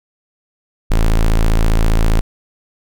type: tone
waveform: square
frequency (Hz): 27.5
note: A0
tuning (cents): 0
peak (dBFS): -10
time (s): 0.9-2.21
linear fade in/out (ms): 10
effects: none